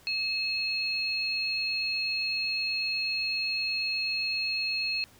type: tone pair together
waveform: sine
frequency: 2584 / 4277 Hz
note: E7 / C8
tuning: -35 / +37 cents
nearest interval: major sixth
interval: 872 cents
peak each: -30 / -30 dBFS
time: 0.07-5.04 s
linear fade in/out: 0 ms
effects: pink hiss -57 dBFS RMS until 5.19 s